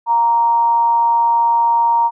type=tone with amplitude modulation; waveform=sine; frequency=932.3 Hz; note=A#5; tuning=in tune; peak=-9 dBFS; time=0.06-2.11 s; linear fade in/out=50 ms; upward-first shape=sine; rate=223 Hz; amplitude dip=35%; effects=none